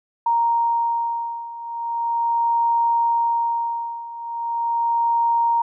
sine beating tone pair, 932.3 / 932.69 Hz, A#5 / A#5, 0 / +1 cents, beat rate 0.39 Hz, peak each -23 / -20 dBFS, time 0.26-5.62 s, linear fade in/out 5 ms, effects none

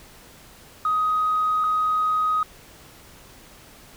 sine tone pair in turn, 1255 / 1255 Hz, D#6 / D#6, +15 / +15 cents, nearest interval unison, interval 0 cents, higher neither, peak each -18 dBFS, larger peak neither, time 0.85-1.64 / 1.64-2.43 s, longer neither, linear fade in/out 2 ms, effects tanh soft clip ceiling -14 dBFS + pink hiss -48 dBFS RMS until 3.96 s

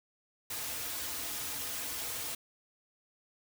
white noise with comb filter, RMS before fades -38 dBFS, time 0.5-2.35 s, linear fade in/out 5 ms, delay 5.2 ms, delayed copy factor -0.9, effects none

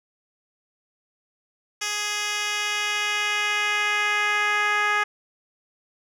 10% pulse tone with band-pass filter sweep, 416.5 Hz, G#4, 5 cents sharp, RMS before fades -24 dBFS, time 1.81-5.04 s, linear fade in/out 10 ms, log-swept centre 4900 to 1600 Hz, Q 1.2, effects none

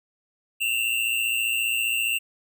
square tone pair together, 2679 / 2794 Hz, E7 / F7, +27 / 0 cents, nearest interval minor second, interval 73 cents, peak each -26 dBFS, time 0.6-2.19 s, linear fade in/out 20 ms, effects none

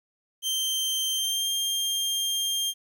sawtooth tone with pitch glide, 3136 to 3198 Hz, G7 to G7, 0 to +34 cents, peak -22 dBFS, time 0.42-2.74 s, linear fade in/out 50 ms, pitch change +34 cents, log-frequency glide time 1.13-1.49 s, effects 10-bit

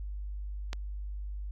click, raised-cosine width 0.2 ms, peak -19 dBFS, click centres 0.731 s, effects added 50 Hz sine -35 dBFS peak until 1.51 s

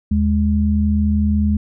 sine tone pair together, 78.1 / 208.5 Hz, D#2 / G#3, +7 / +7 cents, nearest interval octave + perfect fourth, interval 1700 cents, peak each -16 dBFS, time 0.11-1.57 s, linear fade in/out 5 ms, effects none

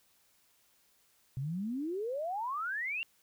sine exponential sweep, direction up, 126.1 to 2828 Hz, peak -33 dBFS, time 1.37-3.03 s, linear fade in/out 0 ms, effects white hiss -69 dBFS RMS until 3.22 s

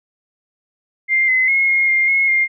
sine tone with pitch steps, 2102 / 2042 / 2163 / 2146 / 2114 / 2169 / 2116 Hz, C7 / C7 / C#7 / C7 / C7 / C#7 / C7, +7 / -43 / -43 / +43 / +17 / -38 / +19 cents, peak -12 dBFS, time 1.08-2.48 s, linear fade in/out 50 ms, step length 200 ms, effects none

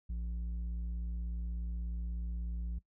square tone with low-pass filter, 58.27 Hz, A#1, in tune, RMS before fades -38 dBFS, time 0.09-2.79 s, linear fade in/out 10 ms, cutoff 120 Hz, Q 4.8, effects noise-tail reverb RT60 0.1 s tail -18 dB re dry

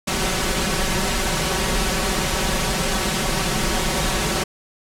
pink noise with comb filter, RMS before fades -21 dBFS, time 0.07-4.44 s, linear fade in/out 10 ms, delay 5.3 ms, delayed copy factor +0.8, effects low-pass 10000 Hz 12 dB/octave

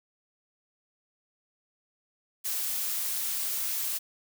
blue noise, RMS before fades -31 dBFS, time 2.44-3.99 s, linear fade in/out 20 ms, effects none

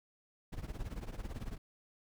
brown noise with tremolo, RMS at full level -38 dBFS, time 0.52-1.58 s, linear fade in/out 10 ms, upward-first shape triangle, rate 18 Hz, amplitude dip 90%, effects none

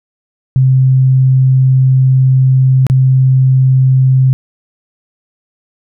sine tone with dropouts, 131 Hz, C3, 2 cents sharp, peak -5 dBFS, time 0.56-4.33 s, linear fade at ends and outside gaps 0 ms, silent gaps 2.867-2.899 s, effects none

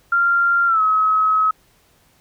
sine tone with pitch glide, 1388 to 1280.2 Hz, F6 to D#6, -11 to +49 cents, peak -13 dBFS, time 0.12-1.51 s, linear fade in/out 5 ms, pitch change -140 cents, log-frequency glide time 0.67-0.81 s, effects pink hiss -57 dBFS RMS until 2.2 s

